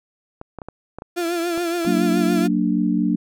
clicks, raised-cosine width 1 ms, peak -19 dBFS, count 8, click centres 0.414 / 0.587 / 0.618 / 0.686 / 0.986 / 1.021 / 1.577 / 1.85 s
35% pulse tone with vibrato, 341.8 Hz, F4, 37 cents flat, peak -19 dBFS, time 1.16-2.48 s, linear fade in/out 20 ms, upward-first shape triangle, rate 7.1 Hz, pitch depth 66 cents each way
sine chord, Gb augmented, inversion none, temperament equal with one note detuned, 185 / 230 / 293.7 Hz, Gb3 / Bb3 / D4, 0 / -23 / 0 cents, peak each -21 dBFS, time 1.86-3.16 s, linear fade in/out 10 ms
effects none

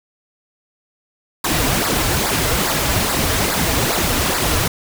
pink noise with flanger, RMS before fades -18 dBFS, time 1.44-4.68 s, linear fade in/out 5 ms, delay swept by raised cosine 0.32 to 5.62 ms, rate 2.4 Hz, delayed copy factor -0.7, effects none

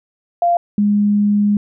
sine tone pair in turn, 693 / 206 Hz, F5 / G#3, -14 / -14 cents, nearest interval octave + major sixth, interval 2100 cents, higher first, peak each -11 dBFS, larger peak neither, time 0.42-0.57 / 0.78-1.57 s, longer second, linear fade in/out 2 ms, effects none

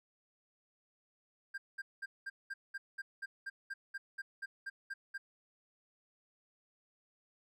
triangle tone bursts, 1592 Hz, G6, 26 cents sharp, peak -37 dBFS, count 16, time 1.54-5.18 s, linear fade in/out 10 ms, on 40 ms, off 200 ms, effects none

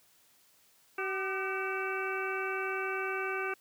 harmonic tone with a mistuned harmonic, 381.4 Hz, G4, 47 cents flat, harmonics 1 / 2 / 3 / 4 / 5 / 6 / 7, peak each -36 / -42 / -39 / -37 / -50 / -40 / -42 dBFS, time 0.98-3.54 s, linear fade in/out 5 ms, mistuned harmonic 3, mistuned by +74 cents, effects white hiss -65 dBFS RMS until 3.6 s + high-pass 80 Hz 12 dB/octave

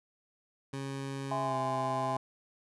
20% pulse tone with pitch glide, 136.7 to 130.83 Hz, C#3 to C3, -24 to 0 cents, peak -31 dBFS, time 0.73-2.17 s, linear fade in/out 5 ms, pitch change -76 cents, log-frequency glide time 1.43-1.56 s
sine chord, E augmented, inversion none, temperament just, 659.3 / 824.1 / 1030.1 Hz, E5 / G#5 / B#5, 0 / -14 / -27 cents, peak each -35 dBFS, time 1.31-2.17 s, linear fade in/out 5 ms
effects resampled to 24000 Hz

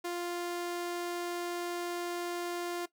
sawtooth tone, 349.2 Hz, F4, in tune, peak -30 dBFS, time 0.04-2.86 s, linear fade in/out 10 ms, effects noise-tail reverb RT60 0.1 s tail -17 dB re dry

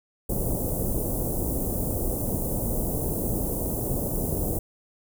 pink band-stop noise, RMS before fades -27 dBFS, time 0.29-4.59 s, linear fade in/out 5 ms, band 630 to 10000 Hz, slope 24 dB/octave, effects none

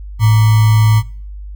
sine tone with sample-and-hold, 109.1 Hz, A2, 14 cents flat, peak -6 dBFS, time 0.19-1.03 s, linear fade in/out 50 ms, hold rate 1050 Hz, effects noise-tail reverb RT60 0.5 s tail -23 dB re dry + added 50 Hz sine -26 dBFS peak until 1.55 s

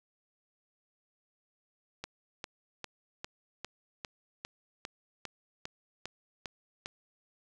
click train, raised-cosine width 0.2 ms, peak -21 dBFS, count 13, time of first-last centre 2.04-6.859 s, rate 2.49 Hz, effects none

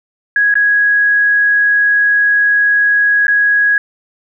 sine tone with dropouts, 1661.2 Hz, G#6, in tune, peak -8 dBFS, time 0.36-3.78 s, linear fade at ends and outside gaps 2 ms, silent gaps 0.541-0.554 / 3.269-3.281 s, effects none

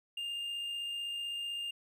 triangle tone with amplitude modulation, 2809 Hz, F7, 9 cents sharp, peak -33 dBFS, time 0.17-1.71 s, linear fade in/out 5 ms, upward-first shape sine, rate 55.8 Hz, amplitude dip 25%, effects none

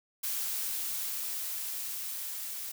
blue noise with level ramp, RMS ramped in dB -33 to -39 dBFS, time 0.23-2.72 s, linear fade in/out 10 ms, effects none

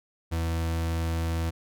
40% pulse tone, 82.41 Hz, E2, in tune, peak -25 dBFS, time 0.31-1.51 s, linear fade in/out 20 ms, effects none

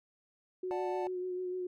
sine tone with vibrato, 364.9 Hz, F#4, 24 cents flat, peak -34 dBFS, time 0.63-1.67 s, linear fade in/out 5 ms, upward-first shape sine, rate 6.7 Hz, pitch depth 21 cents each way
triangle chord, D major, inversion none, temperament equal, 587.3 / 740 / 880 Hz, D5 / F#5 / A5, 0 / 0 / 0 cents, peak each -38 dBFS, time 0.71-1.07 s, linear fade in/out 0 ms
effects none

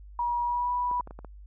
sine tone with pitch glide, 959 to 981.4 Hz, A#5 to B5, +49 to -11 cents, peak -25 dBFS, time 0.19-1.01 s, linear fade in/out 2 ms, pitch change +40 cents, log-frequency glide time 0.44-0.71 s
clicks, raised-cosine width 1 ms, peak -29 dBFS, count 6, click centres 0.913 / 0.999 / 1.074 / 1.109 / 1.19 / 1.247 s
effects added 50 Hz sine -44 dBFS peak until 1.46 s

